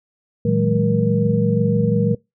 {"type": "tone cluster", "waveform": "sine", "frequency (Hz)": [115.2, 161.5, 187.3, 209.6, 473.5], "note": ["A#2", "E3", "F#3", "G#3", "A#4"], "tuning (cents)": [-20, -35, 21, 16, 27], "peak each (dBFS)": -21, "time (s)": [0.45, 2.15], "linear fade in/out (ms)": 5, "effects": ["noise-tail reverb RT60 0.2 s tail -23 dB re dry"]}